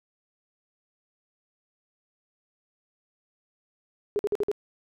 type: tone bursts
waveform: sine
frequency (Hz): 411.9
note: G#4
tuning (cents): -14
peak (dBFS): -22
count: 5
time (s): 4.16-4.515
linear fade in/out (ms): 0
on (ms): 31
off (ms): 50
effects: none